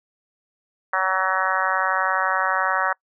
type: harmonic tone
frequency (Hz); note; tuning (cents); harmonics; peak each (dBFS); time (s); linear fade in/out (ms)
188.3; F#3; +31; 3 / 4 / 5 / 6 / 7 / 8 / 9 / 10; -30 / -28 / -27 / -25 / -26 / -26 / -28 / -30; 0.93-2.93; 5
effects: noise-tail reverb RT60 0.1 s tail -26 dB re dry